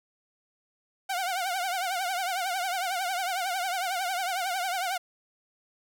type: tone with vibrato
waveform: sawtooth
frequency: 738 Hz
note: F#5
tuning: 5 cents flat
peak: -24 dBFS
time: 1.09-4.98 s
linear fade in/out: 10 ms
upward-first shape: triangle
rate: 11 Hz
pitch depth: 130 cents each way
effects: none